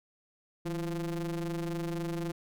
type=ring-modulated tone; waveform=square; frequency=87.31 Hz; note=F2; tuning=in tune; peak=-30 dBFS; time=0.65-2.32 s; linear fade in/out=10 ms; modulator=250 Hz; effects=none